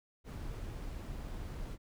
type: noise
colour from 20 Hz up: brown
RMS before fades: -42 dBFS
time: 0.24-1.78 s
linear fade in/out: 50 ms
effects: none